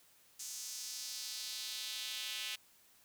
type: tone with high-pass filter sweep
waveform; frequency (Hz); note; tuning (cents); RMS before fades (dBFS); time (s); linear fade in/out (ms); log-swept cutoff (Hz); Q
square; 116.54; A#2; 0; -43; 0.39-2.56; 10; 6500 to 2900; 2.2
effects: white hiss -66 dBFS RMS until 3.04 s